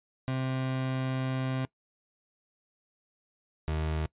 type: tone pair in turn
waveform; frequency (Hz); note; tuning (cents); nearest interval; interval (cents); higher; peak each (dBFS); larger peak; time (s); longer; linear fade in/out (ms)
30% pulse; 130.81 / 78.12; C3 / D#2; 0 / +8; major sixth; 892; first; -26; neither; 0.28-1.65 / 3.68-4.06; first; 0
effects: noise-tail reverb RT60 0.1 s tail -22 dB re dry + resampled to 8000 Hz